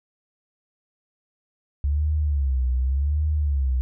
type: tone with vibrato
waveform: sine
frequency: 69.3 Hz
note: C#2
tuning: in tune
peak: -19 dBFS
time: 1.84-3.81 s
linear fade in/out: 0 ms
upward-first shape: sine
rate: 0.87 Hz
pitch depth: 170 cents each way
effects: none